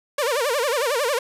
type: tone with vibrato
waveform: sawtooth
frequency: 523.3 Hz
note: C5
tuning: in tune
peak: -16 dBFS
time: 0.18-1.19 s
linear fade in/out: 5 ms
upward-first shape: sine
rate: 11 Hz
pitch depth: 240 cents each way
effects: resampled to 32000 Hz + 9-bit